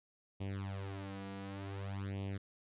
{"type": "tone with flanger", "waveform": "sawtooth", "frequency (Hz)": 98, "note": "G2", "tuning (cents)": 0, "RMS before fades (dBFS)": -42, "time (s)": [0.4, 2.38], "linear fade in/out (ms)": 10, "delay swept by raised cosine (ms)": [0.33, 4.23], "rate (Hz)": 0.55, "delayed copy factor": 1, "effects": ["resampled to 8000 Hz"]}